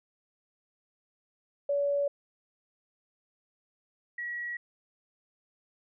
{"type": "tone pair in turn", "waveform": "sine", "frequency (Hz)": [569, 1919.4], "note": ["C#5", "B6"], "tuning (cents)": [45, -50], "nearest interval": "octave + major sixth", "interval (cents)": 2105, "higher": "second", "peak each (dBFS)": [-25, -33], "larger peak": "first", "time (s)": [[1.69, 2.08], [4.18, 4.57]], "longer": "neither", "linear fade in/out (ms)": 5, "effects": []}